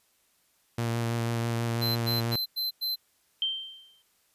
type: tone with vibrato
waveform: sawtooth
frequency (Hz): 116.54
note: A#2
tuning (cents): 0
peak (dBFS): -23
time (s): 0.78-2.36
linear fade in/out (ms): 5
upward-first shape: sine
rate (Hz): 6.1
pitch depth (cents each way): 16
type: tone bursts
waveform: square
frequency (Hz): 4083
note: C8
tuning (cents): -43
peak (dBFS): -28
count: 5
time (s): 1.81-2.96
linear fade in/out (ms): 20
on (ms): 150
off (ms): 100
type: tone with exponential decay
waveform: sine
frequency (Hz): 3136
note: G7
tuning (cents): 0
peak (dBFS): -23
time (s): 3.42-4.02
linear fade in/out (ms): 1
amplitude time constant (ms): 130
effects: white hiss -68 dBFS RMS until 4.34 s + resampled to 32000 Hz